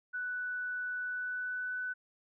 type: tone with pitch glide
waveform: sine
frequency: 1486 to 1497.2 Hz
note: F#6 to F#6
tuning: +7 to +20 cents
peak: -34 dBFS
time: 0.13-1.94 s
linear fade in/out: 20 ms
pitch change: +13 cents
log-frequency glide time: 0.97-1.76 s
effects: none